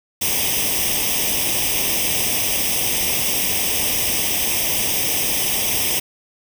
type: noise with comb filter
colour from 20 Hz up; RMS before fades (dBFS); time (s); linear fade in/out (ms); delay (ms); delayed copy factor
white; -20; 0.21-6; 10; 0.35; +0.85
effects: none